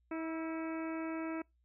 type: harmonic tone with a mistuned harmonic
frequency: 322.4 Hz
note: E4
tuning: 38 cents flat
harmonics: 1 / 2 / 3 / 4 / 5 / 6 / 7 / 8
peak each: -37 / -45 / -49 / -48 / -53 / -56 / -52 / -56 dBFS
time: 0.11-1.42 s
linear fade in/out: 5 ms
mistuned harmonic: 4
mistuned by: +40 cents
effects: noise-tail reverb RT60 0.2 s tail -26 dB re dry + added 60 Hz sine -70 dBFS peak until 1.64 s